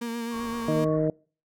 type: tone with vibrato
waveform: 35% pulse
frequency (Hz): 233.1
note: A#3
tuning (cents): 0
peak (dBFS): -28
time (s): 0.01-0.85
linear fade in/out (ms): 10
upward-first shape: sine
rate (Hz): 7.7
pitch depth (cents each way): 26
type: tone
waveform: sine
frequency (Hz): 1111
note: C#6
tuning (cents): +4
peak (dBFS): -36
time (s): 0.3-1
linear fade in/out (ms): 50
type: low-pass noise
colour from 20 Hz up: pink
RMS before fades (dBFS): -46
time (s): 0.34-1.08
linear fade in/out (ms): 2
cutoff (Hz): 2000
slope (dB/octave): 96
type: harmonic tone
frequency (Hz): 155.8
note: D#3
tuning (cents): +3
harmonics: 1 / 2 / 3 / 4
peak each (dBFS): -27 / -27 / -27 / -27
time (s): 0.68-1.1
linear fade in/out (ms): 2
effects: noise-tail reverb RT60 0.4 s tail -26 dB re dry